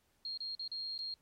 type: tone with dropouts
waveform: sine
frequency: 4236 Hz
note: C8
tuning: 21 cents sharp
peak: -38 dBFS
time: 0.25-1.14 s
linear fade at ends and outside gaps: 2 ms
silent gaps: 0.375-0.404 / 0.551-0.594 / 0.678-0.716 / 0.979-0.989 s
effects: pink hiss -75 dBFS RMS until 1.21 s + AAC 48 kbps